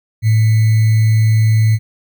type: tone with sample-and-hold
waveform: sine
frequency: 110 Hz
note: A2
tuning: in tune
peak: -8 dBFS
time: 0.22-1.79 s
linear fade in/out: 50 ms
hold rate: 2100 Hz
effects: none